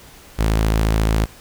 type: tone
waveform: sawtooth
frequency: 54.2 Hz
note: A1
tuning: 25 cents flat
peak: -11 dBFS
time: 0.38-1.26 s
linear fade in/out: 20 ms
effects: pink hiss -44 dBFS RMS until 1.4 s